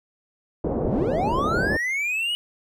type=low-pass noise; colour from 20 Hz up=white; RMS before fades=-25 dBFS; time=0.64-1.77 s; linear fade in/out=5 ms; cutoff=590 Hz; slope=24 dB/octave
type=linear sweep; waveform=triangle; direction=up; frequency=32.7 to 2957 Hz; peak=-21 dBFS; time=0.85-2.35 s; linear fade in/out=0 ms
effects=none